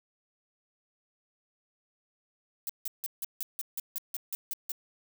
violet noise bursts, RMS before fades -34 dBFS, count 12, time 2.67-4.718 s, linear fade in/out 0 ms, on 24 ms, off 160 ms, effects none

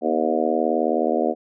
harmonic tone with a mistuned harmonic, 79.2 Hz, D#2, 31 cents sharp, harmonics 3 / 4 / 5 / 6 / 7 / 8 / 9, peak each -26 / -26 / -26 / -26 / -26 / -26 / -26 dBFS, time 0.01-1.35 s, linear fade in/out 50 ms, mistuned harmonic 3, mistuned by +34 cents, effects none

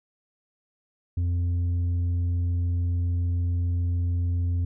sine tone with tanh clipping, 87.31 Hz, F2, in tune, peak -23 dBFS, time 1.17-4.65 s, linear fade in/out 5 ms, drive 4 dB, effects none

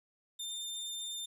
sawtooth tone, 3604 Hz, A7, 41 cents sharp, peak -35 dBFS, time 0.39-1.26 s, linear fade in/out 10 ms, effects resampled to 32000 Hz + 12-bit

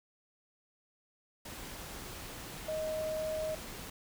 sine tone in noise, 626 Hz, D#5, 10 cents sharp, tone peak -33 dBFS, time 2.68-3.55 s, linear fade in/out 5 ms, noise pink, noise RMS -45 dBFS, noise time 1.45-3.9 s, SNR +9 dB, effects none

